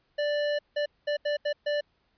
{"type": "tone bursts at uneven times", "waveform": "square", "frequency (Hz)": 587.3, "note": "D5", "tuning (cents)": 0, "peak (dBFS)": -26, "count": 6, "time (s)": [[0.18, 0.59], [0.76, 0.86], [1.07, 1.17], [1.25, 1.37], [1.45, 1.53], [1.66, 1.81]], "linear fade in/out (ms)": 10, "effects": ["pink hiss -71 dBFS RMS until 2.17 s", "resampled to 11025 Hz"]}